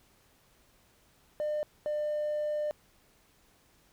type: tone pair in turn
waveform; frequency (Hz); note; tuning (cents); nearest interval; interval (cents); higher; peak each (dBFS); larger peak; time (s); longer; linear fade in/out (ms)
triangle; 602 / 599.6; D5 / D5; +43 / +36; unison; 7; first; -26; neither; 1.4-1.63 / 1.86-2.71; second; 0
effects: tanh soft clip ceiling -25 dBFS + pink hiss -65 dBFS RMS until 3.92 s